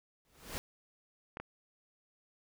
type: noise with exponential growth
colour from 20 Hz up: pink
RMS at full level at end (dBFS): -37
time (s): 0.25-0.58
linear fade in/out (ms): 0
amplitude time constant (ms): 71
type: clicks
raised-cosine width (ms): 0.5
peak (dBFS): -26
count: 2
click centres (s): 1.371 / 1.4
effects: none